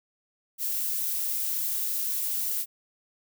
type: noise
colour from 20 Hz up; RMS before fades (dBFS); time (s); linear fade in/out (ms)
violet; -29; 0.58-2.66; 50
effects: none